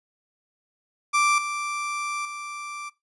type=tone with level steps; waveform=30% pulse; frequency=1174.7 Hz; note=D6; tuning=in tune; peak=-16 / -25 / -31 dBFS; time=1.13-2.9 s; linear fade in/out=20 ms; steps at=1.38 / 2.25 s; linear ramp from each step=2 ms; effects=noise-tail reverb RT60 0.2 s tail -19 dB re dry + resampled to 24000 Hz